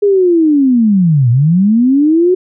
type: linear two-way sweep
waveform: sine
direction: down then up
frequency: 415.3 to 114.5 to 373.8 Hz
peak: -6 dBFS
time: 0.02-2.35 s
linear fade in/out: 10 ms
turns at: 1.3 s
effects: none